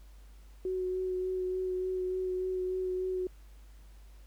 sine tone with vibrato, 370 Hz, F#4, in tune, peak -30 dBFS, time 0.65-3.27 s, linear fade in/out 2 ms, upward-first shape sine, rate 3.4 Hz, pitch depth 14 cents each way, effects added 50 Hz sine -50 dBFS peak until 4.26 s + pink hiss -65 dBFS RMS until 4.26 s

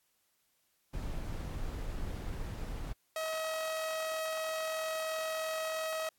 brown noise, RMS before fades -38 dBFS, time 0.93-2.93 s, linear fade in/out 10 ms
sawtooth tone, 637 Hz, D#5, 41 cents sharp, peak -30 dBFS, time 3.16-6.09 s, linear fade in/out 2 ms
click, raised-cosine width 0.3 ms, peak -32 dBFS, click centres 3.339 s
effects white hiss -75 dBFS RMS until 6.18 s + AAC 64 kbps

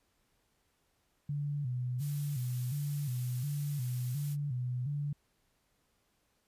sine tone with vibrato, 134.4 Hz, C3, 47 cents sharp, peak -32 dBFS, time 1.29-5.13 s, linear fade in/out 5 ms, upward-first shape square, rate 1.4 Hz, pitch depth 130 cents each way
blue noise, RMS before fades -48 dBFS, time 1.98-4.37 s, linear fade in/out 50 ms
effects pink hiss -75 dBFS RMS until 6.47 s + resampled to 32000 Hz

